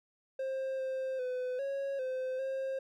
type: tone with pitch steps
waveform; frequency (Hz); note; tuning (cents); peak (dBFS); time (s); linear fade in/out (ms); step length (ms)
triangle; 530 / 525 / 504 / 551 / 516 / 533; C5 / C5 / B4 / C#5 / C5 / C5; +22 / +6 / +35 / -11 / -24 / +32; -31; 0.39-2.79; 5; 400
effects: none